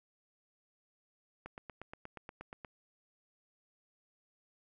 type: click train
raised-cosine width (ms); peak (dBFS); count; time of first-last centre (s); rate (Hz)
0.5; -30; 11; 1.46-2.648; 8.42
effects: none